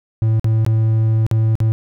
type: tone with dropouts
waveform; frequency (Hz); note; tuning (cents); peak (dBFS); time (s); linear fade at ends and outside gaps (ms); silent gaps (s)
triangle; 110.9; A2; +14; -10; 0.22-1.72; 0; 0.396-0.444 / 0.649-0.664 / 1.265-1.313 / 1.554-1.603
effects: none